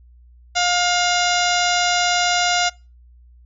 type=harmonic tone with a mistuned harmonic; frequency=709 Hz; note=F5; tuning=26 cents sharp; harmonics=1 / 2 / 3 / 4 / 5 / 6 / 7 / 8 / 9 / 10; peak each=-20 / -23 / -25 / -26 / -27 / -28 / -28 / -29 / -30 / -30 dBFS; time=0.55-2.7 s; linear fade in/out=20 ms; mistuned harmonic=6; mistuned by=-96 cents; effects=noise-tail reverb RT60 0.3 s tail -25 dB re dry + added 60 Hz sine -45 dBFS peak until 3.45 s